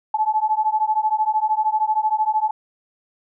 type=beating tone pair; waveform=sine; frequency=857 / 870 Hz; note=A5 / A5; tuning=-46 / -20 cents; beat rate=13 Hz; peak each=-20 / -20 dBFS; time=0.14-2.51 s; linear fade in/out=5 ms; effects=none